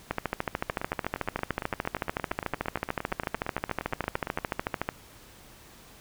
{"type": "two click trains", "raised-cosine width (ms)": 0.5, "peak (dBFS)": [-12, -17], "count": [66, 33], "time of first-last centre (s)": [[0.11, 4.889], [0.7, 4.387]], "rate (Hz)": [13.6, 8.68], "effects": ["pink hiss -52 dBFS RMS until 6 s"]}